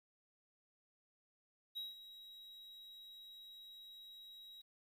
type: tone with ADSR envelope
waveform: triangle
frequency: 3835 Hz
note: A#7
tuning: 48 cents sharp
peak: -39 dBFS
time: 1.75-4.62 s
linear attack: 23 ms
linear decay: 170 ms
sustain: -13 dB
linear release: 12 ms
effects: 12-bit